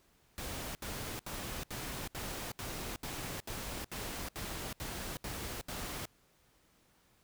pink noise bursts, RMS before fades -41 dBFS, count 13, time 0.38-6.054 s, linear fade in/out 0 ms, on 370 ms, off 72 ms, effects pink hiss -69 dBFS RMS until 7.23 s

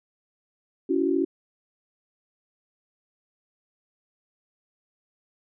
sine tone cluster, 281.2 / 335.5 / 375.3 Hz, C#4 / E4 / F#4, +25 / +31 / +25 cents, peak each -25 dBFS, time 0.89-1.25 s, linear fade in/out 10 ms, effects none

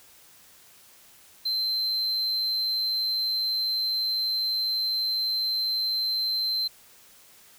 triangle tone, 4104 Hz, C8, 34 cents flat, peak -23 dBFS, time 1.45-6.68 s, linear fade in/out 10 ms, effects white hiss -54 dBFS RMS until 7.58 s

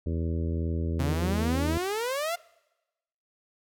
harmonic tone, 82.41 Hz, E2, in tune, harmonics 1 / 2 / 3 / 4 / 5 / 6 / 7, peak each -28 / -35 / -36 / -38 / -40 / -44 / -47 dBFS, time 0.06-1.78 s, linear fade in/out 5 ms
sawtooth exponential sweep, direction up, 130.81 to 709 Hz, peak -24 dBFS, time 0.99-2.36 s, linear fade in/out 10 ms
effects noise-tail reverb RT60 1.0 s tail -23 dB re dry

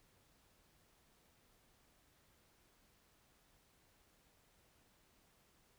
silence, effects pink hiss -72 dBFS RMS until 5.78 s

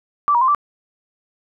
sine tone with pitch steps, 1164 / 953 / 1045 / 1167 Hz, D6 / A#5 / C6 / D6, -16 / +38 / -2 / -11 cents, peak -12 dBFS, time 0.28-0.548 s, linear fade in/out 0 ms, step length 67 ms, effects none

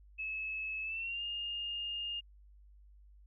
sine tone with pitch glide, 2593 to 2828 Hz, E7 to F7, -29 to +21 cents, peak -36 dBFS, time 0.18-2.21 s, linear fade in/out 20 ms, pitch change +150 cents, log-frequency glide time 0.83-1.23 s, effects added 50 Hz sine -56 dBFS peak until 3.26 s

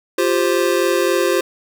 square chord, F suspended second, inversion none, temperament just, 349.2 / 392.9 / 523.8 Hz, F4 / G4 / C5, 0 / +4 / +2 cents, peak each -19 / -20 / -20 dBFS, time 0.18-1.41 s, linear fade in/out 5 ms, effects none

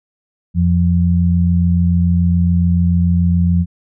sine tone pair together, 87 / 174 Hz, F2 / F3, -6 / -6 cents, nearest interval octave, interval 1200 cents, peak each -13 / -13 dBFS, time 0.54-3.66 s, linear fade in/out 50 ms, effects none

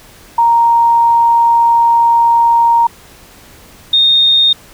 sine tone pair in turn, 932.3 / 3682 Hz, A#5 / A#7, 0 / -22 cents, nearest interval 2 octaves, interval 2378 cents, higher second, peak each -6 dBFS, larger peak neither, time 0.38-2.87 / 3.93-4.53 s, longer first, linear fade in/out 5 ms, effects pink hiss -40 dBFS RMS until 4.73 s

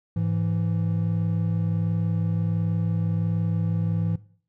triangle tone pair together, 105.1 / 166.5 Hz, G#2 / E3, +21 / +18 cents, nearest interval minor sixth, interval 797 cents, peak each -23 dBFS, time 0.16-4.16 s, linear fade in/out 5 ms, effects noise-tail reverb RT60 0.5 s tail -19 dB re dry

